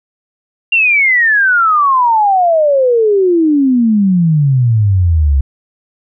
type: exponential sweep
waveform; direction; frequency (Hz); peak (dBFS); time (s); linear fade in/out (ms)
sine; down; 2794 to 66.1; -7; 0.72-5.41; 5
effects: none